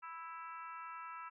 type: harmonic tone with a mistuned harmonic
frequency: 329.6 Hz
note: E4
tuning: in tune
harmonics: 3 / 4 / 5 / 6 / 7 / 8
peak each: -50 / -47 / -57 / -62 / -60 / -59 dBFS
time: 0.02-1.3 s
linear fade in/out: 20 ms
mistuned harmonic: 8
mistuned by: +32 cents
effects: none